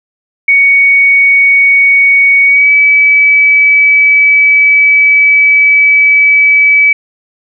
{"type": "tone with pitch glide", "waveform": "sine", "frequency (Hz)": [2235, 2291], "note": ["C#7", "D7"], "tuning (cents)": [14, -44], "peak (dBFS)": -3, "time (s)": [0.48, 6.93], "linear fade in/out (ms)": 5, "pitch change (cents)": 42, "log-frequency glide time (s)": [2.45, 2.71], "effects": []}